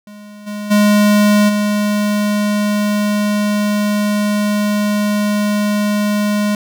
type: tone with level steps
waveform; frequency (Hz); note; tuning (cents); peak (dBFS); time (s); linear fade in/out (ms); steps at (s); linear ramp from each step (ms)
square; 207.7; G#3; 0; -34 / -23 / -9 / -14; 0.07-6.55; 2; 0.46 / 0.7 / 1.48; 20
effects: none